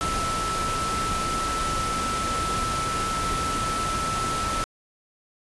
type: tone in noise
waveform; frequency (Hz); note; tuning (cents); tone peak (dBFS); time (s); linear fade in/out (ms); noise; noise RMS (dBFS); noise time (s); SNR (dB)
sine; 1318.5; E6; 0; -26; 0.01-4.64; 0; pink; -29; 0.01-4.64; 0
effects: resampled to 24000 Hz